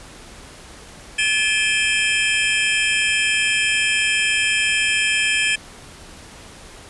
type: tone cluster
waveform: square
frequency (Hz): 1725 / 2386 / 2588 / 3167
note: A6 / D7 / E7 / G7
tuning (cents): -35 / +27 / -32 / +17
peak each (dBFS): -23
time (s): 1.18-5.56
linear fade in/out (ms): 10
effects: pink hiss -41 dBFS RMS until 6.89 s + resampled to 24000 Hz